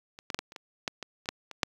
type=clicks; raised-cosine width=0.2 ms; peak=-27 / -16 / -12 / -15 / -29 / -23 / -12 / -20 / -30 / -10 / -24 / -6 dBFS; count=12; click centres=0.189 / 0.302 / 0.345 / 0.39 / 0.521 / 0.562 / 0.878 / 1.027 / 1.258 / 1.289 / 1.513 / 1.632 s; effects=high-pass 100 Hz 12 dB/octave + 8-bit